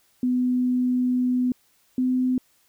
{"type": "tone pair in turn", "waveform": "sine", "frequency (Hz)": [250.3, 254.5], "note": ["B3", "C4"], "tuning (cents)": [23, -48], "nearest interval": "unison", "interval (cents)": 29, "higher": "second", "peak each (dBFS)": -19, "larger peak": "neither", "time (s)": [[0.23, 1.52], [1.98, 2.38]], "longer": "first", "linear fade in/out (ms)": 2, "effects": ["white hiss -63 dBFS RMS until 2.68 s"]}